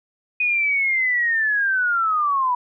sine linear sweep, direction down, 2489 to 968 Hz, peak -17 dBFS, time 0.4-2.55 s, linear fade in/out 5 ms, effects none

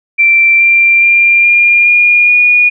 sine tone with pitch steps, 2349 / 2368 / 2387 / 2407 / 2426 / 2446 Hz, D7 / D7 / D7 / D7 / D#7 / D#7, 0 / +14 / +28 / +42 / -44 / -30 cents, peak -4 dBFS, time 0.18-2.7 s, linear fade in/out 20 ms, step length 420 ms, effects none

